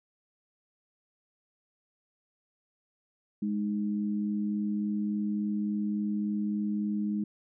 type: tone pair together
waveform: sine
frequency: 207.6 / 311.1 Hz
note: G#3 / D#4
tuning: 0 / 0 cents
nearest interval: perfect fifth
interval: 700 cents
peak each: -28 / -36 dBFS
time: 3.42-7.24 s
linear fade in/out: 5 ms
effects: none